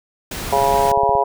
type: noise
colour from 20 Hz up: pink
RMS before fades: -27 dBFS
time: 0.31-0.92 s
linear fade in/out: 5 ms
type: harmonic tone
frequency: 138.59 Hz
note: C#3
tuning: in tune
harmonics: 3 / 4 / 5 / 6 / 7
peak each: -21 / -22 / -18 / -21 / -18 dBFS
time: 0.52-1.24 s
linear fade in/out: 10 ms
type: click train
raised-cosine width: 5 ms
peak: -19 dBFS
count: 10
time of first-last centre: 0.62-1.153 s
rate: 16.9 Hz
effects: none